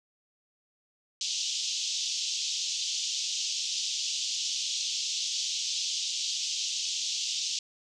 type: band-pass noise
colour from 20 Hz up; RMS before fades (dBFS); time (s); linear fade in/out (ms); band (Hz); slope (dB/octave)
white; -32; 1.21-7.59; 2; 2900 to 6700; 48
effects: none